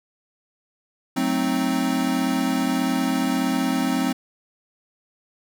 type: chord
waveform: square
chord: F# diminished seventh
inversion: none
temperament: equal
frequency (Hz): 185 / 220 / 261.6 / 311.1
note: F#3 / A3 / C4 / Eb4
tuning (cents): 0 / 0 / 0 / 0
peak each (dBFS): -29 / -29 / -23 / -29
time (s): 1.16-4.13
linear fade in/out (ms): 10
effects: none